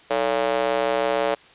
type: tone with high-pass filter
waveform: square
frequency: 63 Hz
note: B1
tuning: 35 cents sharp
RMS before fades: -22 dBFS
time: 0.1-1.35 s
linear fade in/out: 10 ms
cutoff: 540 Hz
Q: 2.9
effects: white hiss -50 dBFS RMS until 1.54 s + resampled to 8000 Hz